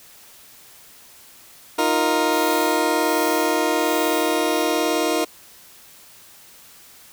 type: chord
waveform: 20% pulse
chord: Eb suspended second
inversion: none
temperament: just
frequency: 311.1 / 350 / 466.7 Hz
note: Eb4 / F4 / Bb4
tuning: 0 / +4 / +2 cents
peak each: -17 / -18 / -18 dBFS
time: 1.78-5.25 s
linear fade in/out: 10 ms
type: noise with tremolo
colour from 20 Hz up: blue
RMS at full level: -32 dBFS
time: 2.32-4.63 s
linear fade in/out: 5 ms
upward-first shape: sine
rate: 1.3 Hz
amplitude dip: 85%
effects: white hiss -47 dBFS RMS until 7.12 s